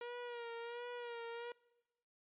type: tone with vibrato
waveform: sawtooth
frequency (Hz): 475.2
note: A#4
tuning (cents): +33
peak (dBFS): -40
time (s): 0.01-1.52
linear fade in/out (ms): 2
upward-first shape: sine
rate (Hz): 1.4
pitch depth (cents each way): 42
effects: noise-tail reverb RT60 1.0 s tail -23 dB re dry + resampled to 8000 Hz